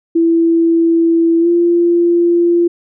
sine tone with pitch glide, 332.4 to 344.1 Hz, E4 to F4, +15 to -26 cents, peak -8 dBFS, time 0.15-2.68 s, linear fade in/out 10 ms, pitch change +59 cents, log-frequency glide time 1.4-1.48 s, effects none

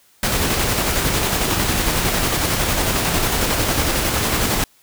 pink noise with tremolo, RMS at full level -18 dBFS, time 0.23-4.64 s, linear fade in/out 2 ms, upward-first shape square, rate 11 Hz, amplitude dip 25%, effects white hiss -55 dBFS RMS until 4.82 s

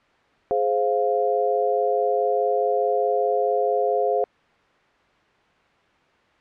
sine chord, F minor, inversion first, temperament just, 419.1 / 523.8 / 698.5 Hz, Ab4 / C5 / F5, +16 / +2 / 0 cents, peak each -23 dBFS, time 0.51-4.24 s, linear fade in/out 0 ms, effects white hiss -58 dBFS RMS until 6.4 s + low-pass 2000 Hz 12 dB/octave

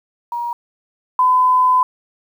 sine tone pair in turn, 950 / 1012.5 Hz, A#5 / B5, +33 / +43 cents, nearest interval minor second, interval 110 cents, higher second, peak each -20 / -10 dBFS, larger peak second, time 0.32-0.53 / 1.19-1.83 s, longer second, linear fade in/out 2 ms, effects 8-bit

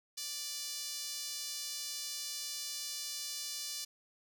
sawtooth tone with high-pass filter, 587.3 Hz, D5, in tune, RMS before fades -41 dBFS, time 0.17-3.85 s, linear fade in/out 10 ms, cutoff 4800 Hz, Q 1.9, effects none

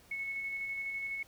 sine tone with tremolo, 2200 Hz, C#7, 14 cents flat, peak -34 dBFS, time 0.11-1.23 s, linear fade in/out 5 ms, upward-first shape square, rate 12 Hz, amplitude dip 25%, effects pink hiss -61 dBFS RMS until 1.27 s

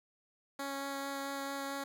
10% pulse tone with vibrato, 276.6 Hz, C#4, 4 cents flat, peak -29 dBFS, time 0.59-1.84 s, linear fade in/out 5 ms, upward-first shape sine, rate 4.5 Hz, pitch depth 8 cents each way, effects none

